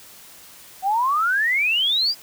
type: exponential sweep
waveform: sine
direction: up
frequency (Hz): 740 to 4978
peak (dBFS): -17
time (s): 0.82-2.15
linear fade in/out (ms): 50
effects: white hiss -45 dBFS RMS until 2.22 s